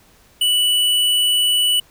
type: tone with hard clipping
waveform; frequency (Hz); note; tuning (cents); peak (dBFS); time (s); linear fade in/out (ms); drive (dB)
triangle; 2960; F#7; 0; -15; 0.41-1.8; 5; 16
effects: pink hiss -52 dBFS RMS until 1.9 s